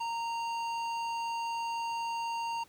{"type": "tone with hard clipping", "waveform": "triangle", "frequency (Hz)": 926, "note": "A#5", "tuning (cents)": -12, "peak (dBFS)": -34, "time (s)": [0, 2.64], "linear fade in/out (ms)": 10, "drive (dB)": 16, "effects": ["pink hiss -61 dBFS RMS until 2.68 s", "high-pass 80 Hz 12 dB/octave"]}